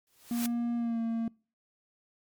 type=noise with exponential growth; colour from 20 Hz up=white; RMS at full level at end=-34 dBFS; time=0.07-0.46 s; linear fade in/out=0 ms; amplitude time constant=84 ms
type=tone with pitch glide; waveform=triangle; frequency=236.8 to 228.5 Hz; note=A#3 to A#3; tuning=+27 to -34 cents; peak=-26 dBFS; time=0.31-1.28 s; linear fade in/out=2 ms; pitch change=-61 cents; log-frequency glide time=0.76-1 s
effects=noise-tail reverb RT60 0.4 s tail -26 dB re dry + MP3 96 kbps